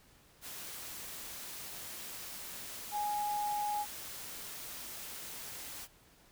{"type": "tone in noise", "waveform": "sine", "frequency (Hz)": 830.6, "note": "G#5", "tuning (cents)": 0, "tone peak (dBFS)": -32, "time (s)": [2.91, 3.86], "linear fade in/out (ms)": 50, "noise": "white", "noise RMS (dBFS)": -45, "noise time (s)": [0.41, 5.88], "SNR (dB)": 10, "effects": ["pink hiss -63 dBFS RMS until 6.31 s"]}